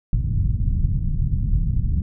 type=low-pass noise; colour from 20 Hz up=pink; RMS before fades=-20 dBFS; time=0.13-2.02 s; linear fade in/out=2 ms; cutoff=150 Hz; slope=24 dB/octave; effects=none